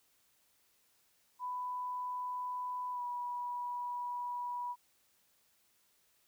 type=tone with pitch glide; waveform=sine; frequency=995 to 975.6 Hz; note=B5 to B5; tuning=+13 to -21 cents; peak=-36 dBFS; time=1.39-4.76 s; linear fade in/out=50 ms; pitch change=-34 cents; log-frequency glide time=2.92-3.02 s; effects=white hiss -72 dBFS RMS until 6.27 s